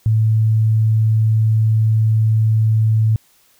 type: tone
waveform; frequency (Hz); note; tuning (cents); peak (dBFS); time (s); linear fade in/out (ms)
sine; 110; A2; 0; -11; 0.06-3.16; 0
effects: white hiss -55 dBFS RMS until 3.59 s